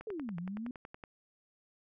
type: click train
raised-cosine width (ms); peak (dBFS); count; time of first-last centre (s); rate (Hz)
0.5; -31; 12; 0.01-1.038; 10.7
type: exponential two-way sweep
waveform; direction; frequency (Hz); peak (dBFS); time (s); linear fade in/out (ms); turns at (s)
sine; down then up; 459.2 to 164.81 to 253.1; -37; 0.07-0.71; 2; 0.37
effects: none